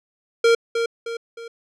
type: tone with echo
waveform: square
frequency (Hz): 463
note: A#4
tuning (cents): -12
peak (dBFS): -13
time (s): 0.44-0.55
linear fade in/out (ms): 5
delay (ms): 310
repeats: 3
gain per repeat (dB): -7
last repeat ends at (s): 1.48
effects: low-pass 6000 Hz 12 dB/octave